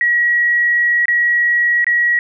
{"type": "tone with dropouts", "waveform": "sine", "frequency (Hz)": 1913, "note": "A#6", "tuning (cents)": 44, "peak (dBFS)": -11, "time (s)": [0.01, 2.19], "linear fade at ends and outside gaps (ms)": 1, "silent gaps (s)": [[1.056, 1.082], [1.844, 1.867]], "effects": []}